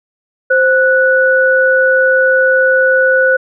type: tone pair together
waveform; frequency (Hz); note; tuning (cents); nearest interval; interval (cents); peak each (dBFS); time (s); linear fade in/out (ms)
sine; 522.2 / 1477; C5 / F#6; -3 / -3; octave + tritone; 1800; -10; 0.5-3.37; 10
effects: none